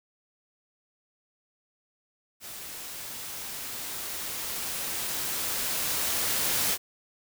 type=noise with level ramp; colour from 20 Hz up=white; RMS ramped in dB=-41 to -26 dBFS; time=2.4-6.78 s; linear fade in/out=50 ms; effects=none